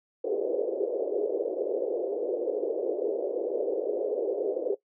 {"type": "band-pass noise", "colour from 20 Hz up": "white", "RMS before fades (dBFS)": -29, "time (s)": [0.24, 4.75], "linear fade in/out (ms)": 10, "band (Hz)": [370, 530], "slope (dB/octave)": 48, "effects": ["noise-tail reverb RT60 0.1 s tail -17 dB re dry"]}